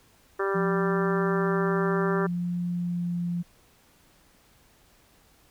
harmonic tone, 196 Hz, G3, in tune, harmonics 2 / 3 / 4 / 5 / 6 / 7 / 8 / 9, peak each -26 / -36 / -39 / -36 / -33 / -35 / -37 / -38 dBFS, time 0.39-2.27 s, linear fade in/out 10 ms
sine tone with vibrato, 174.61 Hz, F3, in tune, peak -26 dBFS, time 0.54-3.43 s, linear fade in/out 20 ms, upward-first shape sine, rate 0.62 Hz, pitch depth 10 cents each way
effects pink hiss -60 dBFS RMS until 5.5 s

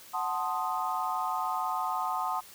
sine chord, F# diminished seventh, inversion none, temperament equal, 740 / 880 / 1046.5 / 1244.5 Hz, F#5 / A5 / C6 / Eb6, 0 / 0 / 0 / 0 cents, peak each -34 dBFS, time 0.13-2.41 s, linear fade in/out 20 ms, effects white hiss -51 dBFS RMS until 2.54 s

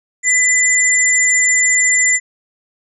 sine tone pair together, 2005 / 7193 Hz, B6 / A8, +26 / +37 cents, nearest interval octave + minor seventh, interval 2211 cents, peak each -13 dBFS, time 0.23-2.2 s, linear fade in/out 50 ms, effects none

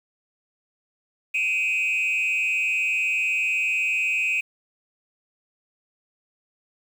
sine tone with frequency modulation, 2512 Hz, D#7, 16 cents sharp, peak -19 dBFS, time 1.34-4.41 s, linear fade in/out 10 ms, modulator 184 Hz, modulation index 0.75, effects tanh soft clip ceiling -18 dBFS + 8-bit

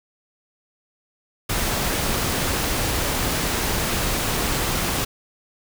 pink noise, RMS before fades -23 dBFS, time 1.49-5.05 s, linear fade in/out 10 ms, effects none

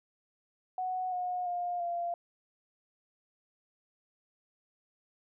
sine tone with pitch steps, 740 / 723.5 / 707.4 / 691.6 Hz, F#5 / F#5 / F5 / F5, 0 / -39 / +22 / -17 cents, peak -31 dBFS, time 0.78-2.14 s, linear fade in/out 2 ms, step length 340 ms, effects none

